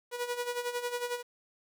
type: tone with tremolo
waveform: sawtooth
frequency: 485.9 Hz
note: B4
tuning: 28 cents flat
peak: -26 dBFS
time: 0.11-1.23 s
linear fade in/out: 50 ms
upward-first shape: sine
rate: 11 Hz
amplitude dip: 70%
effects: 10-bit